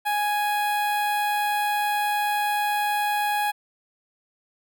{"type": "tone with notch filter", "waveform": "sawtooth", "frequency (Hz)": 830.6, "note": "G#5", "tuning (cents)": 0, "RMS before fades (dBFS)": -24, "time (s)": [0.05, 3.52], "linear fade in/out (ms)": 20, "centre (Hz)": 6000, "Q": 0.82, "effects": []}